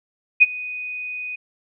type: tone with ADSR envelope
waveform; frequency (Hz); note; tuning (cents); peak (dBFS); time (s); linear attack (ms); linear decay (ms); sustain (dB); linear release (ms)
sine; 2489; D#7; 0; -5; 0.4-1.36; 23; 29; -22; 11
effects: none